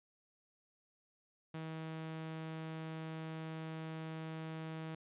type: tone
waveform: sawtooth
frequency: 159.9 Hz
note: D#3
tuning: 48 cents sharp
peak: -38 dBFS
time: 1.54-4.95 s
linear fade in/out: 5 ms
effects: resampled to 8000 Hz